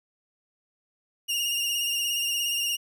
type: tone with vibrato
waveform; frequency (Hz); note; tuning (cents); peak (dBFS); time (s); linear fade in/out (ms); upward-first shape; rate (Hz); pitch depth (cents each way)
sawtooth; 2826; F7; +20; -22; 1.28-2.77; 20; sine; 17; 39
effects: none